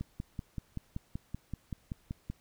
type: click train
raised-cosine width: 5 ms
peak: -24 dBFS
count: 13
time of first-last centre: 0.01-2.3 s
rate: 5.24 Hz
effects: pink hiss -67 dBFS RMS until 2.4 s